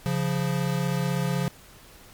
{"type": "tone pair together", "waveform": "square", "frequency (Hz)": [138.59, 174.61], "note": ["C#3", "F3"], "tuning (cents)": [0, 0], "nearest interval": "major third", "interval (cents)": 400, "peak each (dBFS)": -27, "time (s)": [0.06, 1.48], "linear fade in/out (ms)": 0, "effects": ["pink hiss -50 dBFS RMS until 2.13 s", "MP3 96 kbps"]}